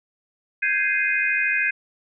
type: chord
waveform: sine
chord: Ab major seventh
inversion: third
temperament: equal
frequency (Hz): 1568 / 1661.2 / 2093 / 2489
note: G6 / Ab6 / C7 / Eb7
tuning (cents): 0 / 0 / 0 / 0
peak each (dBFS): -26 / -25 / -25 / -23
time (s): 0.62-1.71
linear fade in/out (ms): 10
effects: none